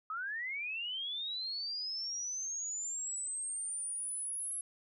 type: linear sweep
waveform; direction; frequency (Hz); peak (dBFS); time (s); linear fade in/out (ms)
sine; up; 1244.5 to 10990; -36; 0.1-4.61; 2
effects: none